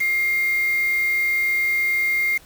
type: tone with quantisation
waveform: sine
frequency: 2119 Hz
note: C7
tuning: 21 cents sharp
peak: -18 dBFS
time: 0-2.38 s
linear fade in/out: 10 ms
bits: 5
effects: pink hiss -49 dBFS RMS until 2.45 s